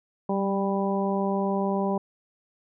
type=harmonic tone with a mistuned harmonic; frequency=197 Hz; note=G3; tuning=9 cents sharp; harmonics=1 / 2 / 3 / 4 / 5; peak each=-26 / -29 / -31 / -32 / -33 dBFS; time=0.29-1.98 s; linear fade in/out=5 ms; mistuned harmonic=1; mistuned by=-19 cents; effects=none